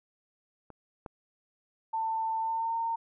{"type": "clicks", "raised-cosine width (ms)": 1, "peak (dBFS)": [-33, -26], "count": 2, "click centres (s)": [0.703, 1.062]}
{"type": "tone with pitch glide", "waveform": "sine", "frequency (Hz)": [893, 914.9], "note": ["A5", "A#5"], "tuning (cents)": [25, -33], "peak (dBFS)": -28, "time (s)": [1.93, 2.96], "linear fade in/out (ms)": 10, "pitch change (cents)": 42, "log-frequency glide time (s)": [2.4, 2.75]}
{"effects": []}